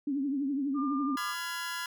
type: tone with vibrato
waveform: sine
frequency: 277.8 Hz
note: C#4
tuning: 4 cents sharp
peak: -28 dBFS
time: 0.07-1.16 s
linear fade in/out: 5 ms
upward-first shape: triangle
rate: 12 Hz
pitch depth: 120 cents each way
type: tone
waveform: sine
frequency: 1200 Hz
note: D6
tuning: 37 cents sharp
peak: -34 dBFS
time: 0.74-1.35 s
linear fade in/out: 50 ms
type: chord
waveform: sawtooth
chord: F diminished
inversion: second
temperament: just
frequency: 1005.8 / 1396.9 / 1676.3 Hz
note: Cb6 / F6 / Ab6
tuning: +31 / 0 / +16 cents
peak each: -35 dBFS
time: 1.17-1.86 s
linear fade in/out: 2 ms
effects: none